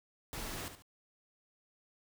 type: noise with echo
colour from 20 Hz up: pink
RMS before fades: -42 dBFS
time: 0.33-0.68 s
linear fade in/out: 0 ms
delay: 71 ms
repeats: 2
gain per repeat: -9 dB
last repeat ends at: 0.822 s
effects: none